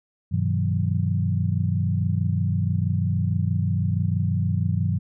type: tone cluster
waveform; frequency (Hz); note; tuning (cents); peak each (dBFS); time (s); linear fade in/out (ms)
sine; 97.6 / 123.8 / 158.5 / 183.1; G2 / B2 / D#3 / F#3; -7 / +5 / +32 / -18; -23 / -27 / -26 / -28; 0.31-4.99; 20
effects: none